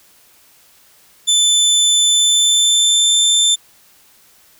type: tone with pitch glide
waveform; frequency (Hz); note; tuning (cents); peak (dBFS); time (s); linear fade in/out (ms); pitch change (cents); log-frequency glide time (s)
25% pulse; 3520 to 3555; A7 to A7; 0 to +17; -6; 1.27-3.56; 20; +17; 2.08-3.17
effects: white hiss -50 dBFS RMS until 4.59 s